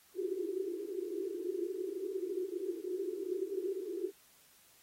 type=band-pass noise; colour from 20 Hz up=pink; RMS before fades=-38 dBFS; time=0.14-4.12 s; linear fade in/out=50 ms; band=350 to 400 Hz; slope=96 dB/octave; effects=white hiss -64 dBFS RMS until 4.82 s + AAC 48 kbps